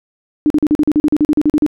sine tone bursts, 300.6 Hz, D4, 40 cents sharp, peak -8 dBFS, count 15, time 0.46-1.664 s, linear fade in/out 0 ms, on 42 ms, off 41 ms, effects none

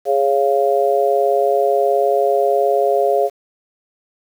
sine chord, Db major, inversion second, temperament just, 415.8 / 554.4 / 693 Hz, Ab4 / Db5 / F5, +2 / 0 / -14 cents, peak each -17 dBFS, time 0.05-3.3 s, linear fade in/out 50 ms, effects 7-bit

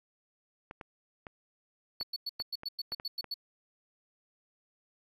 clicks, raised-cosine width 0.5 ms, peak -28 dBFS, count 9, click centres 0.711 / 0.812 / 1.268 / 2.011 / 2.401 / 2.634 / 2.921 / 2.999 / 3.243 s
triangle tone bursts, 4435 Hz, C#8, in tune, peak -32 dBFS, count 11, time 2-3.342 s, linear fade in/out 5 ms, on 32 ms, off 99 ms
effects none

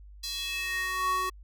square tone with high-pass filter sweep, 372.6 Hz, F#4, 12 cents sharp, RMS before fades -31 dBFS, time 0.23-1.3 s, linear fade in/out 10 ms, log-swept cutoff 4500 to 790 Hz, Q 3.5, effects added 50 Hz sine -46 dBFS peak until 1.43 s

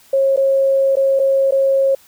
sine tone with dropouts, 542 Hz, C#5, 39 cents flat, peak -11 dBFS, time 0.13-1.95 s, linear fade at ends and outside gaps 5 ms, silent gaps 0.363-0.373 / 0.956-0.968 / 1.193-1.197 / 1.51-1.521 s, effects white hiss -49 dBFS RMS until 2.07 s

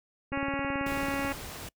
click train, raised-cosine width 3 ms, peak -26 dBFS, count 18, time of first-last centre 0.32-1.249 s, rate 18.3 Hz
harmonic tone, 277.2 Hz, C#4, in tune, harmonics 1 / 2 / 3 / 4 / 5 / 6 / 7 / 8 / 9 / 10, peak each -33 / -36 / -38 / -39 / -40 / -41 / -41 / -42 / -43 / -43 dBFS, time 0.32-1.33 s, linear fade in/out 10 ms
pink noise, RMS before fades -41 dBFS, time 0.86-1.69 s, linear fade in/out 5 ms
effects noise-tail reverb RT60 0.1 s tail -25 dB re dry

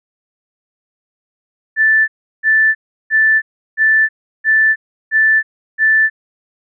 sine tone bursts, 1760 Hz, A6, in tune, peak -8 dBFS, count 7, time 1.76-6.1 s, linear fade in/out 50 ms, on 320 ms, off 350 ms, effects none

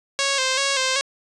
5% pulse tone with vibrato, 537 Hz, C5, 45 cents sharp, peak -8 dBFS, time 0.19-1.01 s, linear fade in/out 0 ms, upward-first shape square, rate 2.6 Hz, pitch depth 48 cents each way, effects resampled to 24000 Hz

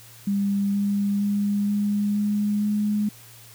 sine tone with pitch steps, 200 / 201.7 / 203.5 / 205.3 / 207.1 / 208.9 Hz, G3 / G3 / G#3 / G#3 / G#3 / G#3, +35 / +50 / -35 / -20 / -5 / +10 cents, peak -20 dBFS, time 0.27-3.09 s, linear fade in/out 5 ms, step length 470 ms, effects added 115 Hz sine -50 dBFS peak until 3.54 s + white hiss -48 dBFS RMS until 3.54 s

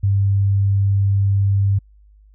sine tone, 99 Hz, G2, 18 cents sharp, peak -13 dBFS, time 0.03-1.79 s, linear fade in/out 10 ms, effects added 51 Hz sine -46 dBFS peak until 2.34 s

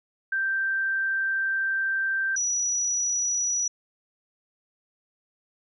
sine tone pair in turn, 1568 / 5866 Hz, G6 / F#8, 0 / -16 cents, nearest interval octave + major seventh, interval 2284 cents, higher second, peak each -23 dBFS, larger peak neither, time 0.32-2.36 / 2.36-3.68 s, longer first, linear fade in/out 5 ms, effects none

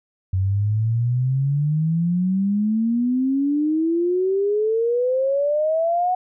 sine exponential sweep, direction up, 92.5 to 740 Hz, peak -17 dBFS, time 0.33-6.15 s, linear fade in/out 5 ms, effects none

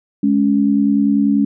sine tone pair together, 209.8 / 280 Hz, G#3 / C#4, +18 / +18 cents, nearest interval perfect fourth, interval 500 cents, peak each -14 dBFS, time 0.23-1.45 s, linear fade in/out 5 ms, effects none

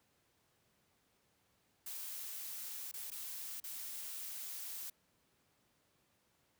blue noise with dropouts, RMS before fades -45 dBFS, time 1.86-4.9 s, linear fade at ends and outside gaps 5 ms, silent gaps 2.915-2.938 / 3.104-3.115 / 3.602-3.639 s, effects pink hiss -75 dBFS RMS until 6.59 s + high-pass 80 Hz 12 dB/octave

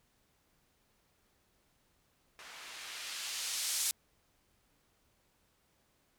violet noise with low-pass filter sweep, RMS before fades -39 dBFS, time 2.39-3.91 s, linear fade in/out 0 ms, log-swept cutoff 1400 to 7900 Hz, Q 0.72, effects pink hiss -73 dBFS RMS until 6.18 s

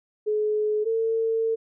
sine tone pair in turn, 425.1 / 450.4 Hz, G#4 / A4, +40 / +40 cents, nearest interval minor second, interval 100 cents, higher second, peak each -21 dBFS, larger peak neither, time 0.26-0.85 / 0.85-1.56 s, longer second, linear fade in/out 20 ms, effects none

